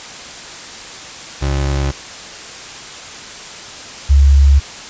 30% pulse / sine tone pair in turn, 69.2 / 69.76 Hz, C#2 / C#2, -2 / +12 cents, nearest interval unison, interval 14 cents, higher second, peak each -12 / -5 dBFS, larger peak second, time 1.41-1.92 / 4.09-4.6 s, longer neither, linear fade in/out 20 ms, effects white hiss -31 dBFS RMS until 4.89 s + resampled to 16000 Hz

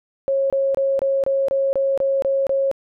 sine tone bursts, 545 Hz, C#5, 29 cents flat, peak -16 dBFS, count 10, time 0.28-2.714 s, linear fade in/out 0 ms, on 220 ms, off 26 ms, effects none

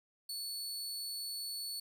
sawtooth tone, 4435 Hz, C#8, in tune, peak -36 dBFS, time 0.29-1.8 s, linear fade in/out 5 ms, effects none

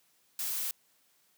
blue noise, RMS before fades -34 dBFS, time 0.39-0.71 s, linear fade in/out 2 ms, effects white hiss -69 dBFS RMS until 1.37 s + high-pass 100 Hz 12 dB/octave

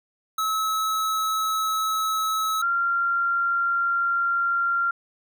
square / sine tone pair in turn, 1294 / 1383 Hz, E6 / F6, -32 / -17 cents, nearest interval minor second, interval 115 cents, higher second, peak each -23 / -20 dBFS, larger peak second, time 0.38-2.62 / 2.62-4.91 s, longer second, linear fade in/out 5 ms, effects none

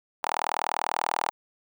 sawtooth tone with high-pass filter, 40.14 Hz, E1, 45 cents flat, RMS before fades -29 dBFS, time 0.23-1.31 s, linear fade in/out 0 ms, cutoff 860 Hz, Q 4.1, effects none

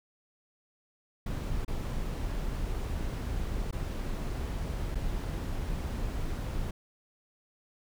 brown noise with dropouts, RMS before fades -33 dBFS, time 1.26-6.71 s, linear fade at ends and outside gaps 5 ms, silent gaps 1.649-1.679 / 3.711-3.726 / 4.948-4.953 s, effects none

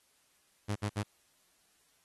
sawtooth tone bursts, 103.83 Hz, G#2, in tune, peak -27 dBFS, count 3, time 0.68-1.036 s, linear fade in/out 20 ms, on 80 ms, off 58 ms, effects white hiss -70 dBFS RMS until 2.04 s + AAC 32 kbps

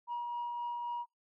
sine tone with tremolo, 956 Hz, A#5, 43 cents sharp, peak -32 dBFS, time 0.07-1.06 s, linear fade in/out 50 ms, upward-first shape triangle, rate 3.8 Hz, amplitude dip 30%, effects noise-tail reverb RT60 0.2 s tail -26 dB re dry + tanh soft clip ceiling -32 dBFS

